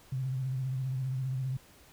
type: tone with vibrato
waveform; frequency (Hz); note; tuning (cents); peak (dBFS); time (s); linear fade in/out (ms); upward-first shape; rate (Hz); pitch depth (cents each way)
sine; 130.81; C3; 0; -30; 0.12-1.57; 5; sine; 15; 53
effects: pink hiss -58 dBFS RMS until 1.92 s